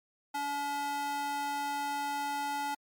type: tone with high-pass filter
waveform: square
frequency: 285.3 Hz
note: C#4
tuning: 50 cents sharp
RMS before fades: -34 dBFS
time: 0.34-2.75 s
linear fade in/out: 10 ms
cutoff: 670 Hz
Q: 5.5
effects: MP3 96 kbps